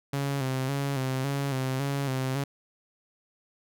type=tone with vibrato; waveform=sawtooth; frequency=135.3 Hz; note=C#3; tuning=42 cents flat; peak=-23 dBFS; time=0.13-2.44 s; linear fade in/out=5 ms; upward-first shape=square; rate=1.8 Hz; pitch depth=54 cents each way; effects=none